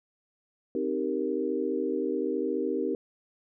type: chord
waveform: sine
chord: C minor seventh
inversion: none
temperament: equal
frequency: 261.6 / 311.1 / 392 / 466.2 Hz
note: C4 / Eb4 / G4 / Bb4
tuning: 0 / 0 / 0 / 0 cents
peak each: -33 / -32 / -31 / -32 dBFS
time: 0.75-2.95 s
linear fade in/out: 2 ms
effects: none